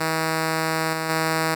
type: tone with level steps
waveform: 5% pulse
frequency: 160.3 Hz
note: E3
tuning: 48 cents flat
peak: -10 / -13 / -9 dBFS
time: 0-1.55 s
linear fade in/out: 10 ms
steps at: 0.93 / 1.09 s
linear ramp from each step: 5 ms
effects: none